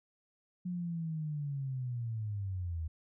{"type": "linear sweep", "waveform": "sine", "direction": "down", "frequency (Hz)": [181.4, 78], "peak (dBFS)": -34, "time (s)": [0.65, 2.88], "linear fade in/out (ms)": 10, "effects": []}